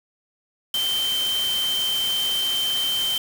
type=tone in noise; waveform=sine; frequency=3115 Hz; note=G7; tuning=12 cents flat; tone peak=-21 dBFS; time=0.74-3.18 s; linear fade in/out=2 ms; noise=white; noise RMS=-31 dBFS; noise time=0.74-3.18 s; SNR=+7 dB; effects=none